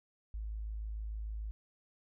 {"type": "tone", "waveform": "sine", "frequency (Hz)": 53.4, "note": "G#1", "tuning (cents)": 49, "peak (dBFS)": -37, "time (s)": [0.34, 1.51], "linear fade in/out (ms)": 0, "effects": []}